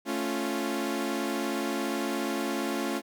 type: chord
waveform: sawtooth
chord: A augmented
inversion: none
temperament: equal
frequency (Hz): 220 / 277.2 / 349.2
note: A3 / C#4 / E#4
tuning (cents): 0 / 0 / 0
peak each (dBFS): -30 / -28 / -29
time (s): 0.05-3.02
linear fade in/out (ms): 50
effects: none